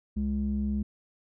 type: tone with low-pass filter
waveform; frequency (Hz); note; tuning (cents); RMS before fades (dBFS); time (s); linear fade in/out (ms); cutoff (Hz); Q
square; 69.3; C#2; 0; -29; 0.16-0.83; 10; 220; 4.7
effects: none